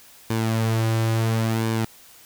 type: tone with flanger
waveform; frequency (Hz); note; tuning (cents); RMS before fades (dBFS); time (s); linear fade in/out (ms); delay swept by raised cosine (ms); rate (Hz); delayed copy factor
sawtooth; 112.4; A2; +37; -22; 0.3-1.85; 5; 1.5 to 4.7; 0.72; -0.5
effects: white hiss -49 dBFS RMS until 2.25 s